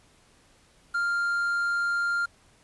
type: tone with quantisation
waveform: triangle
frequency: 1396.9 Hz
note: F6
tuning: in tune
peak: -22 dBFS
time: 0.94-2.26 s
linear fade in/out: 10 ms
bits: 8
effects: pink hiss -60 dBFS RMS until 2.63 s + resampled to 24000 Hz